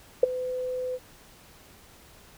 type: tone with ADSR envelope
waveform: sine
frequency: 506 Hz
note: B4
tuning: 42 cents sharp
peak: -10 dBFS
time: 0.23-0.99 s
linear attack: 4 ms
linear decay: 14 ms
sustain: -18 dB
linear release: 45 ms
effects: pink hiss -53 dBFS RMS until 2.37 s